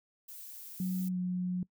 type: noise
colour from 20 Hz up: violet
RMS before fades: -47 dBFS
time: 0.28-1.09 s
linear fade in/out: 10 ms
type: tone with pitch glide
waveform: sine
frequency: 185 to 180.98 Hz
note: F#3 to F#3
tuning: 0 to -38 cents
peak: -30 dBFS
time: 0.8-1.63 s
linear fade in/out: 2 ms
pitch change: -38 cents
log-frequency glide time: 1.08-1.17 s
effects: noise-tail reverb RT60 0.1 s tail -22 dB re dry